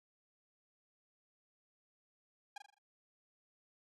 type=tone with echo; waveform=sawtooth; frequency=813 Hz; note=G#5; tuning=37 cents flat; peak=-40 dBFS; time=2.56-2.58 s; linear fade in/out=5 ms; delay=41 ms; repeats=5; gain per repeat=-6 dB; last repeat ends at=2.785 s; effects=low-pass 8000 Hz 12 dB/octave